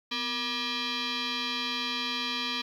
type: tone with frequency modulation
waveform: sine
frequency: 466.2 Hz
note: A#4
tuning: in tune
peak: -28 dBFS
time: 0.11-2.62 s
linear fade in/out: 10 ms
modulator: 718 Hz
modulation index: 5.9
effects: tanh soft clip ceiling -24 dBFS + 10-bit